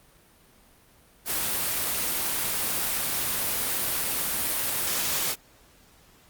white noise, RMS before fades -27 dBFS, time 1.25-5.36 s, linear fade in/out 50 ms, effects pink hiss -57 dBFS RMS until 6.29 s + Opus 32 kbps

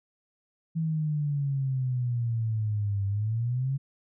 sine exponential two-way sweep, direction down then up, 163.9 to 98.2 to 139.3 Hz, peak -25 dBFS, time 0.75-3.78 s, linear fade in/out 20 ms, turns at 3.06 s, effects none

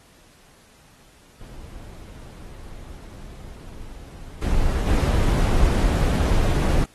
brown noise with level steps, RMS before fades -39 / -22 / -18 dBFS, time 1.41-6.84 s, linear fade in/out 0 ms, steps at 4.42 / 4.87 s, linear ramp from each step 2 ms, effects pink hiss -54 dBFS RMS until 6.94 s + AAC 32 kbps

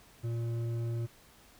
sine tone with hard clipping, 116.54 Hz, A#2, in tune, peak -33 dBFS, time 0.23-1.07 s, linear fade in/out 20 ms, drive 8 dB, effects pink hiss -59 dBFS RMS until 1.59 s

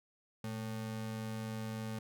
square ring-modulated tone, 167 Hz, E3, 23 cents sharp, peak -36 dBFS, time 0.44-1.99 s, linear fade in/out 2 ms, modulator 51.7 Hz, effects none

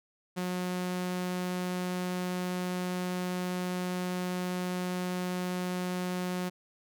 sawtooth tone, 181 Hz, F#3, 38 cents flat, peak -27 dBFS, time 0.36-6.5 s, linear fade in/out 20 ms, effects none

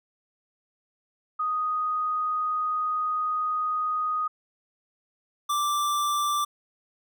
sine / square tone pair in turn, 1244.5 / 1174.7 Hz, D#6 / D6, 0 / 0 cents, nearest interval minor second, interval 100 cents, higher first, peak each -24 dBFS, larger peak neither, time 1.39-4.28 / 5.49-6.45 s, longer first, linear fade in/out 10 ms, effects none

